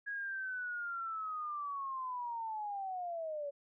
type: linear sweep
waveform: sine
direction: down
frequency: 1661.2 to 560 Hz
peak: -37 dBFS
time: 0.06-3.51 s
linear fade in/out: 20 ms
effects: none